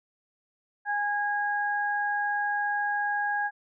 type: tone pair together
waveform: sine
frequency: 823.8 / 1641 Hz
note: G#5 / G#6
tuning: -14 / -21 cents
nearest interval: octave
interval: 1193 cents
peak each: -28 dBFS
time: 0.85-3.51 s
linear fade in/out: 50 ms
effects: none